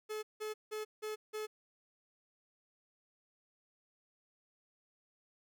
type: tone bursts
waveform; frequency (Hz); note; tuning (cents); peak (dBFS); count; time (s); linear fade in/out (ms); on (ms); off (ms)
45% pulse; 429.4; A4; -42; -38; 5; 0.09-1.47; 20; 140; 170
effects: none